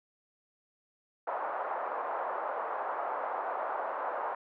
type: band-pass noise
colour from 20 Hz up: pink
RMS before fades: -35 dBFS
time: 1.27-4.35 s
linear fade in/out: 5 ms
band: 600 to 1200 Hz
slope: 24 dB/octave
effects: none